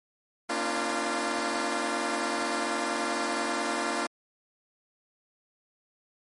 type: tone cluster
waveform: 10% pulse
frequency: 233.3 / 274.6 / 298.9 / 344.8 Hz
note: A#3 / C#4 / D4 / F4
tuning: +2 / -16 / +31 / -22 cents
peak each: -26 / -27 / -25 / -23 dBFS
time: 0.49-4.07 s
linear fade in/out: 10 ms
effects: MP3 48 kbps